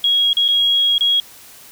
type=tone with dropouts; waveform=sine; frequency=3301 Hz; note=G#7; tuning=11 cents flat; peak=-12 dBFS; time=0.04-1.2 s; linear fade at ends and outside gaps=2 ms; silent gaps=0.331-0.369 / 0.481-0.486 / 0.981-1.008 s; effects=white hiss -42 dBFS RMS until 1.71 s